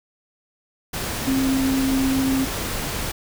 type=tone in noise; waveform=sine; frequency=266.2 Hz; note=C4; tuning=30 cents sharp; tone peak=-18 dBFS; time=1.27-2.45 s; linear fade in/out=10 ms; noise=pink; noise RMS=-27 dBFS; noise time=0.93-3.12 s; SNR=+6 dB; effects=none